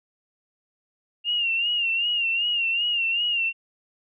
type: tone with vibrato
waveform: sine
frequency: 2794 Hz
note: F7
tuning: in tune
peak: -21 dBFS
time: 1.24-3.53 s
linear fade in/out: 50 ms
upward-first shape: sine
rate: 2.6 Hz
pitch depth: 70 cents each way
effects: none